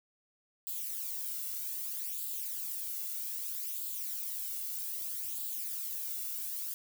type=noise with flanger; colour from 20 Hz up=violet; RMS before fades=-38 dBFS; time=0.67-6.74 s; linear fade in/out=0 ms; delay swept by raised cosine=0.25 to 1.45 ms; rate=0.63 Hz; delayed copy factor=+0.6; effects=none